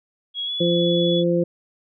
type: tone with pitch glide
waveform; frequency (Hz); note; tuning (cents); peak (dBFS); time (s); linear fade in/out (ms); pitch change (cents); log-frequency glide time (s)
sine; 3322 to 3411; G#7 to G#7; 0 to +46; -24; 0.34-1.24; 50; +46; 0.45-0.51
type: harmonic tone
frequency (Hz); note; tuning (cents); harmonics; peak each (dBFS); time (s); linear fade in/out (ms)
172.6; F3; -20; 1 / 2 / 3; -21 / -21 / -21; 0.6-1.44; 10
effects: none